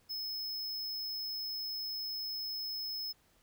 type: tone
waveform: square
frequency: 5190 Hz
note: E8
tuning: 28 cents flat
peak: -37 dBFS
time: 0.09-3.13 s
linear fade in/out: 20 ms
effects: pink hiss -69 dBFS RMS until 3.42 s